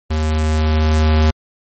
square tone with level ramp, 77.8 Hz, D#2, in tune, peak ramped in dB -16 to -10 dBFS, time 0.1-1.31 s, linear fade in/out 10 ms, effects MP3 32 kbps

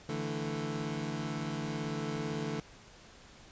25% pulse chord, D suspended second, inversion none, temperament equal, 146.83 / 164.81 / 220 Hz, D3 / E3 / A3, 0 / 0 / 0 cents, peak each -34 / -36 / -35 dBFS, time 0.09-2.6 s, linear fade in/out 2 ms, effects pink hiss -55 dBFS RMS until 3.51 s + resampled to 16000 Hz

